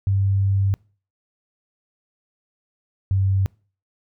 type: tone pair in turn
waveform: sine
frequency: 98 / 96.54 Hz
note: G2 / G2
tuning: 0 / -26 cents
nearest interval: unison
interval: 26 cents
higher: first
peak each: -16 dBFS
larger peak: neither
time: 0.07-0.74 / 3.11-3.46 s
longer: first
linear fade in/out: 0 ms
effects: noise-tail reverb RT60 0.4 s tail -26 dB re dry